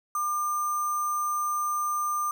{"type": "tone with sample-and-hold", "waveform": "sine", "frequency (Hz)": 1200, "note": "D6", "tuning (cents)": 37, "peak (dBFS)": -25, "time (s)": [0.15, 2.31], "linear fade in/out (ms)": 2, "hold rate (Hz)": 7350, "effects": []}